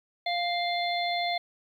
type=harmonic tone; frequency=698.5 Hz; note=F5; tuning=in tune; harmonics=1 / 3 / 5 / 6; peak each=-28 / -33 / -35 / -36 dBFS; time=0.26-1.38 s; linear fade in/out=5 ms; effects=10-bit